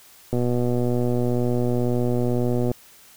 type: click train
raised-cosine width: 2 ms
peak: -11 dBFS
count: 292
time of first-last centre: 0.33-2.715 s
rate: 122 Hz
effects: white hiss -50 dBFS RMS until 3.16 s